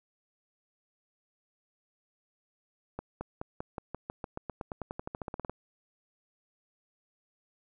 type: accelerating click train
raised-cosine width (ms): 1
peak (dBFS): -22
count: 23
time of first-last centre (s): 2.99-5.496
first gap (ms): 220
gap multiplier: 0.93
effects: none